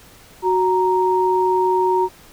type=tone pair together; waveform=sine; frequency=370 / 932.3 Hz; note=F#4 / A#5; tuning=0 / 0 cents; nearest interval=octave + major third; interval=1600 cents; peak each=-17 dBFS; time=0.42-2.09 s; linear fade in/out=50 ms; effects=pink hiss -46 dBFS RMS until 2.32 s